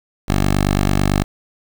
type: tone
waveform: 10% pulse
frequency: 49 Hz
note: G1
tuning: in tune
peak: -6 dBFS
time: 0.28-1.24 s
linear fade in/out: 10 ms
effects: 8-bit